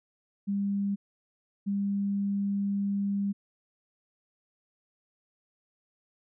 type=tone pair in turn; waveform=sine; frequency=200 / 200 Hz; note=G3 / G3; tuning=+35 / +35 cents; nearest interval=unison; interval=0 cents; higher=neither; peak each=-26 dBFS; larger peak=neither; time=0.47-0.96 / 1.66-3.33 s; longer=second; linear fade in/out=20 ms; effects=none

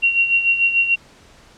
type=tone with tremolo; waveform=sine; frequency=2748 Hz; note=F7; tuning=29 cents flat; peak=-11 dBFS; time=0.02-0.96 s; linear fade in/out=20 ms; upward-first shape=sine; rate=6.8 Hz; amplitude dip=65%; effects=pink hiss -48 dBFS RMS until 1.57 s + low-pass 7000 Hz 12 dB/octave

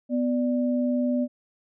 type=tone pair together; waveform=sine; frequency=248.4 / 589 Hz; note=B3 / D5; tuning=+10 / +5 cents; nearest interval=octave + minor third; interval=1495 cents; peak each=-22 / -29 dBFS; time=0.09-1.28 s; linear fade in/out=50 ms; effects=none

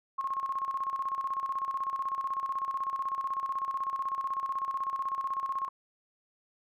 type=tone with tremolo; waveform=sine; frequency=1080 Hz; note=C#6; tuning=45 cents flat; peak=-28 dBFS; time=0.18-5.69 s; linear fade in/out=10 ms; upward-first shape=square; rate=16 Hz; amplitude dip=60%; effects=none

